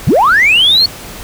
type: linear sweep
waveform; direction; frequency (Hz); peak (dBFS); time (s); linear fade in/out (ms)
sine; up; 77.78 to 4435; -4; 0.07-0.86; 5
effects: tanh soft clip ceiling -2 dBFS + pink hiss -29 dBFS RMS until 1.23 s